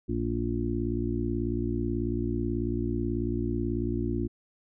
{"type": "harmonic tone", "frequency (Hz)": 58.27, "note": "A#1", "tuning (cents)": 0, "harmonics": [1, 2, 4, 5, 6], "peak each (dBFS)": [-33, -33, -33, -33, -33], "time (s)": [0.08, 4.28], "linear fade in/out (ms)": 20, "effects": []}